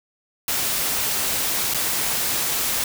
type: noise with dropouts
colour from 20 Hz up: white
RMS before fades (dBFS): -23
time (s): 0.48-2.84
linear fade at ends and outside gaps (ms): 1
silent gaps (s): 1.738-1.745
effects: none